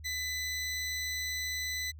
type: tone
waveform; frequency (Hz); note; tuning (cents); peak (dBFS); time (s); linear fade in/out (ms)
20% pulse; 2003; B6; +24; -28; 0.04-1.92; 20
effects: added 77 Hz sine -45 dBFS peak until 1.99 s